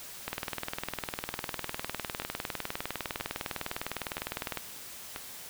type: two click trains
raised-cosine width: 0.3 ms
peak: -16 / -20 dBFS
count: 86 / 4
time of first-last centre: 0.28-4.573 / 2.22-5.161 s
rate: 19.8 / 1.02 Hz
effects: white hiss -45 dBFS RMS until 5.49 s